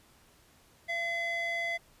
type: tone with band-pass filter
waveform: square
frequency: 679 Hz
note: F5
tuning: 49 cents flat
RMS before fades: -33 dBFS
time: 0.88-1.78 s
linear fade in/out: 20 ms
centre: 1900 Hz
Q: 2.3
effects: pink hiss -62 dBFS RMS until 2 s + resampled to 32000 Hz